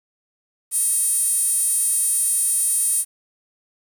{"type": "tone with high-pass filter", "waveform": "sawtooth", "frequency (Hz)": 639, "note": "D#5", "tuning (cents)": 46, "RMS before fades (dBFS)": -20, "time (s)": [0.71, 3.05], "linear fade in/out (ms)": 50, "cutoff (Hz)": 9600, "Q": 9.4, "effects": ["8-bit"]}